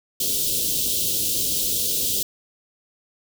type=band-stop noise; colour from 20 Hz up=white; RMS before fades=-23 dBFS; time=0.2-2.23 s; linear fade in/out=5 ms; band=530 to 3000 Hz; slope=48 dB/octave; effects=none